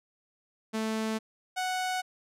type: tone pair in turn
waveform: sawtooth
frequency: 220 / 740 Hz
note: A3 / F#5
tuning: 0 / 0 cents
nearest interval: octave + major sixth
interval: 2100 cents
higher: second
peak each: -25 dBFS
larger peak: neither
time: 0.73-1.19 / 1.56-2.02 s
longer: neither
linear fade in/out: 20 ms
effects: low-pass 11000 Hz 12 dB/octave